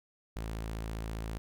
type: tone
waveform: sawtooth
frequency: 55 Hz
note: A1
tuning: in tune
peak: -32 dBFS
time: 0.36-1.38 s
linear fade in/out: 0 ms
effects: none

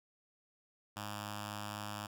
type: tone with notch filter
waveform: 5% pulse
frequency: 103.83 Hz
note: G#2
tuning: in tune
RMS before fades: -43 dBFS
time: 0.96-2.07 s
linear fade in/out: 10 ms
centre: 430 Hz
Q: 0.84
effects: none

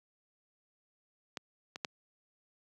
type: clicks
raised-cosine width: 0.2 ms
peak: -20 / -24 / -16 dBFS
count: 3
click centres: 1.372 / 1.759 / 1.848 s
effects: high-pass 150 Hz 12 dB/octave

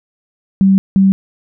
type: tone bursts at uneven times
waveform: sine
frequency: 193 Hz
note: G3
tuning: 27 cents flat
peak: -6 dBFS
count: 2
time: 0.61-0.78 / 0.96-1.12 s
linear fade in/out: 0 ms
effects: none

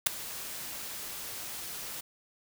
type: noise with ADSR envelope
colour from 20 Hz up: white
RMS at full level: -19 dBFS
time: 0.06-2.01 s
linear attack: 10 ms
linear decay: 3 ms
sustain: -21 dB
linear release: 9 ms
effects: none

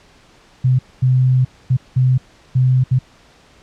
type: tone bursts at uneven times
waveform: sine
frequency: 128.4 Hz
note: C3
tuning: 32 cents flat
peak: -10 dBFS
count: 6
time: 0.64-0.79 / 1.02-1.45 / 1.7-1.77 / 1.96-2.18 / 2.55-2.84 / 2.91-2.99 s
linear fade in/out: 10 ms
effects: pink hiss -49 dBFS RMS until 3.62 s + low-pass 6000 Hz 12 dB/octave

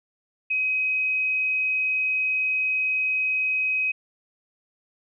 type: tone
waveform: sine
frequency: 2529 Hz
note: D#7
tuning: 28 cents sharp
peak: -21 dBFS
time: 0.5-3.92 s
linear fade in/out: 10 ms
effects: none

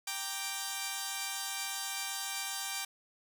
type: chord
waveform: 5% pulse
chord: G minor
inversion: none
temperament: equal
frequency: 784 / 932.3 / 1174.7 Hz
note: G5 / Bb5 / D6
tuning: 0 / 0 / 0 cents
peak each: -26 / -31 / -29 dBFS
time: 0.07-2.85 s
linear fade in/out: 5 ms
effects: none

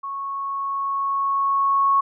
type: tone with level ramp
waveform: sine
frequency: 1103 Hz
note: C#6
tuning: 9 cents flat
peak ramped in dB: -27 to -14 dBFS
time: 0.03-2.01 s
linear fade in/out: 10 ms
effects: none

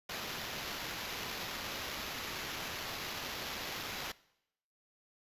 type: noise with sample-and-hold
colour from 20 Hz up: white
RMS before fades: -41 dBFS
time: 0.09-4.12 s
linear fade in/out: 5 ms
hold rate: 8820 Hz
effects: noise-tail reverb RT60 0.8 s tail -21 dB re dry + resampled to 32000 Hz

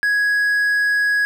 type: tone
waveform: triangle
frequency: 1665 Hz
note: G#6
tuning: 4 cents sharp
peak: -13 dBFS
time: 0.03-1.25 s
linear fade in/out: 0 ms
effects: none

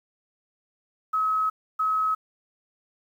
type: tone bursts at uneven times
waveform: sine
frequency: 1281 Hz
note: E6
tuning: 50 cents flat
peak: -21 dBFS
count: 2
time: 1.13-1.5 / 1.79-2.15 s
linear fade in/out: 10 ms
effects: 9-bit

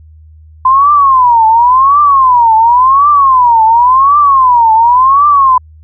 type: tone with vibrato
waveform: sine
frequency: 1019 Hz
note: C6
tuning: 46 cents flat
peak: -3 dBFS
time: 0.65-5.58 s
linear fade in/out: 5 ms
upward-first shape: triangle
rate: 0.92 Hz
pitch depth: 270 cents each way
effects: added 78 Hz sine -34 dBFS peak until 5.83 s

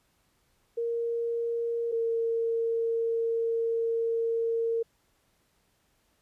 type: tone pair in turn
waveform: sine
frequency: 466.2 / 458.5 Hz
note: A#4 / A#4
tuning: 0 / -29 cents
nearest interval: unison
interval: 29 cents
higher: first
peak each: -27 / -25 dBFS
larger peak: second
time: 0.77-1.92 / 1.92-4.83 s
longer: second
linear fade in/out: 10 ms
effects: pink hiss -70 dBFS RMS until 6.21 s + resampled to 32000 Hz

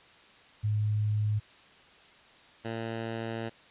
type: tone pair in turn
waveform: sine / 10% pulse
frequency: 105.8 / 113.75 Hz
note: G#2 / A#2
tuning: +33 / -42 cents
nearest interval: minor second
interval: 125 cents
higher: second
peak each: -25 dBFS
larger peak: neither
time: 0.63-1.4 / 2.64-3.5 s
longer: second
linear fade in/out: 20 ms
effects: white hiss -56 dBFS RMS until 3.7 s + resampled to 8000 Hz

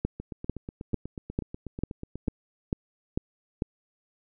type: two click trains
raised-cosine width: 3 ms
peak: -13 / -23 dBFS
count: 9 / 18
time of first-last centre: 0.05-3.621 / 0.2-2.278 s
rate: 2.24 / 8.18 Hz
effects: none

